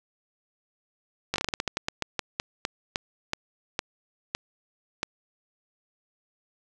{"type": "slowing click train", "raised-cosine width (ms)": 0.2, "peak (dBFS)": -9, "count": 20, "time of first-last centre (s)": [1.34, 5.031], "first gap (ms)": 19, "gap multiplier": 1.22, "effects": []}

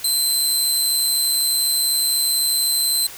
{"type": "tone", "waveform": "20% pulse", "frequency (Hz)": 4086, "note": "C8", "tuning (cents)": -42, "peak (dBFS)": -11, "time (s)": [0.04, 3.07], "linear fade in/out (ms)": 5, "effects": ["white hiss -37 dBFS RMS until 3.17 s"]}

